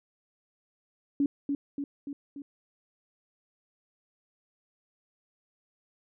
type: tone with echo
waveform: sine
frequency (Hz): 282.6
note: C#4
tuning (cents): +34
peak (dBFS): -22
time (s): 1.2-1.26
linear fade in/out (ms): 2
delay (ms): 290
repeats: 4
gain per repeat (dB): -4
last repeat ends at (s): 2.42
effects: none